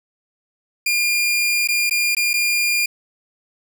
sawtooth tone with dropouts, 2409 Hz, D7, 43 cents sharp, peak -13 dBFS, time 0.86-2.86 s, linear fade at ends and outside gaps 5 ms, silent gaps 1.675-1.686 / 1.897-1.909 / 2.15-2.167 / 2.333-2.338 s, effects none

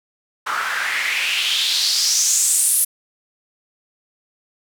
white noise with band-pass filter sweep, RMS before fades -19 dBFS, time 0.46-2.85 s, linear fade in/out 10 ms, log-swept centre 1200 to 11000 Hz, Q 3.7, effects none

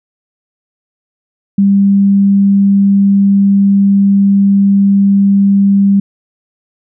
sine tone, 198.3 Hz, G3, 20 cents sharp, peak -5 dBFS, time 1.58-6 s, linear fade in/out 5 ms, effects none

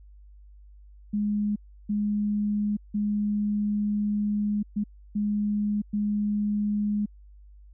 sine tone bursts at uneven times, 207.7 Hz, G#3, in tune, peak -23 dBFS, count 6, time 1.13-1.56 / 1.89-2.77 / 2.94-4.63 / 4.76-4.84 / 5.15-5.82 / 5.93-7.06 s, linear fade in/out 10 ms, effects added 50 Hz sine -47 dBFS peak until 7.73 s

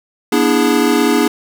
square chord, E dominant seventh, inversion second, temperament equal with one note detuned, 241.9 / 293.7 / 329.6 / 415.3 Hz, B3 / D4 / E4 / G#4, -36 / 0 / 0 / 0 cents, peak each -17 / -16 / -19 / -17 dBFS, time 0.32-1.28 s, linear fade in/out 5 ms, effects none

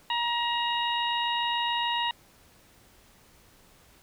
harmonic tone, 947 Hz, A#5, 27 cents sharp, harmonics 1 / 2 / 3 / 4, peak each -28 / -34 / -31 / -34 dBFS, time 0.1-2.11 s, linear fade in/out 2 ms, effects pink hiss -58 dBFS RMS until 4.02 s

